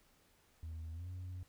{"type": "tone with pitch glide", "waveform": "sine", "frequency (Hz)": [80.7, 91.11], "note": ["E2", "F#2"], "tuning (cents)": [-36, -26], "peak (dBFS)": -40, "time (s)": [0.63, 1.43], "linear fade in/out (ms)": 0, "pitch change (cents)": 210, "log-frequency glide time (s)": [0.92, 1.08], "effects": ["tanh soft clip ceiling -41 dBFS", "pink hiss -70 dBFS RMS until 1.48 s"]}